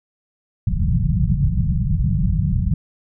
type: low-pass noise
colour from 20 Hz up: white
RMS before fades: -18 dBFS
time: 0.67-2.74 s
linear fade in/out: 5 ms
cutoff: 190 Hz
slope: 96 dB/octave
effects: none